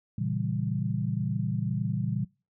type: chord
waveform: sine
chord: A# diminished seventh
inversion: none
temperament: equal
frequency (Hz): 116.54 / 138.59 / 164.81 / 196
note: A#2 / C#3 / E3 / G3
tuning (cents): 0 / 0 / 0 / 0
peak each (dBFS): -31 / -32 / -33 / -33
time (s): 0.18-2.25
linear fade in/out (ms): 5
effects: noise-tail reverb RT60 0.3 s tail -23 dB re dry